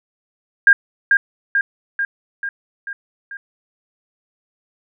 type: tone with echo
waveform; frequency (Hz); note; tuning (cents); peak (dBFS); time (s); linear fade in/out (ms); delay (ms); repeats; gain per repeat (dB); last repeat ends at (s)
sine; 1612; G6; +48; -5; 0.67-0.73; 2; 440; 6; -4; 3.37
effects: none